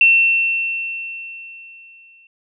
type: tone with exponential decay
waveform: sine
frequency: 2700 Hz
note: E7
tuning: 41 cents sharp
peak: -7 dBFS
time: 0.01-2.27 s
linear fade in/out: 2 ms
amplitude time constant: 490 ms
effects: none